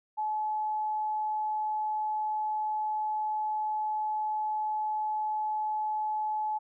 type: tone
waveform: sine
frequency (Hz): 857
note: A5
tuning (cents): -46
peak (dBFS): -28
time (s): 0.17-6.59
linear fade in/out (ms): 20
effects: none